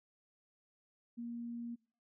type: tone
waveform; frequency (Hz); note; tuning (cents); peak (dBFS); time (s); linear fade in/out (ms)
sine; 235.9; A#3; +21; -40; 1.17-1.76; 20
effects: noise-tail reverb RT60 0.5 s tail -26 dB re dry